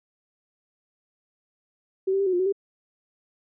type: tone with pitch steps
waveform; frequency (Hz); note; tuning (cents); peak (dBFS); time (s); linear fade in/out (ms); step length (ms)
sine; 381.4 / 389.6 / 396.3 / 371.6 / 353.9 / 374.6 / 395.2; G4 / G4 / G4 / F#4 / F4 / F#4 / G4; -47 / -11 / +19 / +7 / +23 / +21 / +14; -20; 2.07-2.525; 10; 65
effects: none